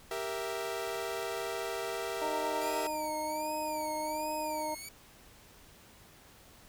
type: chord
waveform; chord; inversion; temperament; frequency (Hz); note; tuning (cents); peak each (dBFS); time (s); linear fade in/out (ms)
sawtooth; E diminished; first; equal; 392 / 466.2 / 659.3; G4 / Bb4 / E5; 0 / 0 / 0; -35; 0.11-2.87; 2
type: harmonic tone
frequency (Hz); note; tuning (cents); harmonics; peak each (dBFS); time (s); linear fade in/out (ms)
307.6; D#4; -20; 1 / 2 / 3; -42 / -37 / -35; 2.21-4.75; 10
type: tone with vibrato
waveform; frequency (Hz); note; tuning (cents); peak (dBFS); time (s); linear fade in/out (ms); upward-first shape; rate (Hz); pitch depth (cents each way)
10% pulse; 2339; D7; -8; -34; 2.61-4.89; 5; sine; 1.3; 130
effects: pink hiss -57 dBFS RMS until 6.68 s